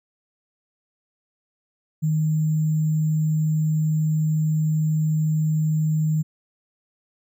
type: tone with sample-and-hold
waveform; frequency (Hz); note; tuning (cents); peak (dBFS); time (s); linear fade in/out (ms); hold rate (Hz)
sine; 155.56; D#3; 0; -18; 2.02-6.23; 20; 7350
effects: none